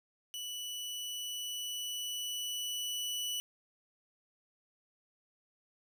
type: tone with level ramp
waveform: sawtooth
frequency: 2960 Hz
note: F#7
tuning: in tune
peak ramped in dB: -36 to -31 dBFS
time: 0.34-3.4 s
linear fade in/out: 0 ms
effects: none